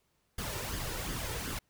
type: noise with flanger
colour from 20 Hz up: pink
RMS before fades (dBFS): -37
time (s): 0.38-1.59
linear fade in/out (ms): 5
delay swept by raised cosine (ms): 0.6 to 2.2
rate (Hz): 2.7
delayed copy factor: +0.6
effects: pink hiss -75 dBFS RMS until 1.69 s